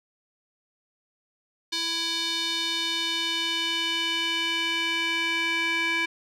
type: tone with band-pass filter sweep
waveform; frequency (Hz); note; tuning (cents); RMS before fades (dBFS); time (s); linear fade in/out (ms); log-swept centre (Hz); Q
square; 331.8; E4; +11; -27; 1.72-6.06; 10; 4100 to 2300; 3
effects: none